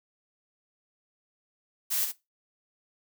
blue noise with echo, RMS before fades -28 dBFS, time 1.9-2.06 s, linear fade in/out 20 ms, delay 64 ms, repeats 1, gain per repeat -6 dB, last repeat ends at 2.124 s, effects noise-tail reverb RT60 0.2 s tail -17 dB re dry

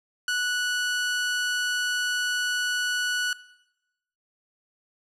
sawtooth tone, 1475 Hz, F#6, 6 cents flat, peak -20 dBFS, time 0.28-3.33 s, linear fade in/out 2 ms, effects noise-tail reverb RT60 0.9 s tail -19 dB re dry + low-pass 9000 Hz 12 dB/octave

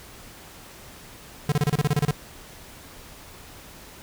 square tone bursts, 146.83 Hz, D3, in tune, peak -19 dBFS, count 11, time 1.49-2.11 s, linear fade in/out 2 ms, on 30 ms, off 29 ms, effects pink hiss -45 dBFS RMS until 4.02 s

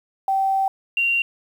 sine tone pair in turn, 775 / 2762 Hz, G5 / F7, -20 / -20 cents, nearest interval octave + minor seventh, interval 2200 cents, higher second, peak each -17 dBFS, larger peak neither, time 0.28-0.68 / 0.97-1.22 s, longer first, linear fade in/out 2 ms, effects 8-bit

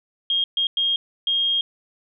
sine tone bursts at uneven times, 3240 Hz, G#7, 43 cents flat, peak -18 dBFS, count 4, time 0.3-0.44 / 0.57-0.67 / 0.77-0.96 / 1.27-1.61 s, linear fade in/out 2 ms, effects none

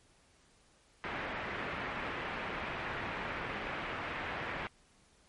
white low-pass noise, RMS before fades -39 dBFS, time 1.04-4.67 s, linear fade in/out 0 ms, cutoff 2300 Hz, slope 24 dB/octave, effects pink hiss -66 dBFS RMS until 5.28 s + MP3 48 kbps

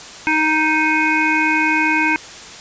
harmonic tone, 311.7 Hz, D#4, 3 cents sharp, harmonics 1 / 3 / 5 / 7 / 8, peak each -20 / -20 / -20 / -20 / -20 dBFS, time 0.27-2.16 s, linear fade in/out 0 ms, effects white hiss -35 dBFS RMS until 2.6 s + resampled to 16000 Hz

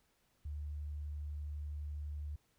sine tone, 74 Hz, D2, 14 cents sharp, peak -39 dBFS, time 0.45-2.36 s, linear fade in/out 5 ms, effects pink hiss -75 dBFS RMS until 2.58 s

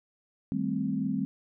sine chord, A half-diminished seventh, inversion second, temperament equal, 155.56 / 196 / 220 / 261.6 Hz, Eb3 / G3 / A3 / C4, 0 / 0 / 0 / 0 cents, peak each -36 / -31 / -34 / -31 dBFS, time 0.52-1.25 s, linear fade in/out 0 ms, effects none

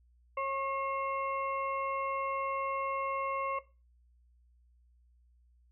harmonic tone with a mistuned harmonic, 544 Hz, C#5, 33 cents flat, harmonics 1 / 2 / 4 / 5, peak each -35 / -34 / -41 / -47 dBFS, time 0.37-3.59 s, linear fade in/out 5 ms, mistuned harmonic 4, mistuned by -31 cents, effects noise-tail reverb RT60 0.3 s tail -17 dB re dry + added 60 Hz sine -62 dBFS peak until 5.71 s

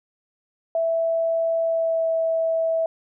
sine tone with pitch glide, 659.3 to 653.2 Hz, E5 to E5, 0 to -16 cents, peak -19 dBFS, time 0.75-2.86 s, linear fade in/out 2 ms, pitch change -16 cents, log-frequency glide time 1.63-2.09 s, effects none

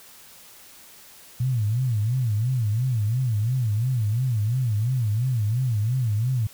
sine tone with vibrato, 116.54 Hz, A#2, in tune, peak -20 dBFS, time 1.4-6.47 s, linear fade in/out 5 ms, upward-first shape sine, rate 2.9 Hz, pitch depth 210 cents each way, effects white hiss -48 dBFS RMS until 6.53 s

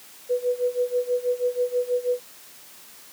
sine tone with tremolo, 493 Hz, B4, 3 cents flat, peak -18 dBFS, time 0.29-2.2 s, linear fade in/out 20 ms, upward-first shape sine, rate 6.2 Hz, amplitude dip 90%, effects white hiss -47 dBFS RMS until 3.12 s + high-pass 150 Hz 12 dB/octave

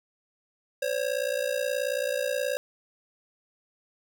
square ring-modulated tone, 543 Hz, C#5, 36 cents flat, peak -24 dBFS, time 0.82-2.57 s, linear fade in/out 0 ms, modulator 29.3 Hz, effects none

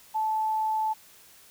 sine tone, 872 Hz, A5, 16 cents flat, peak -24 dBFS, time 0.14-0.94 s, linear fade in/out 20 ms, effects white hiss -54 dBFS RMS until 1.5 s

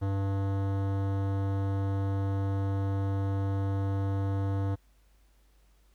sine tone with hard clipping, 98 Hz, G2, in tune, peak -29 dBFS, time 0.01-4.76 s, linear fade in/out 20 ms, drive 18 dB, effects added 50 Hz sine -60 dBFS peak until 5.94 s + pink hiss -70 dBFS RMS until 5.94 s

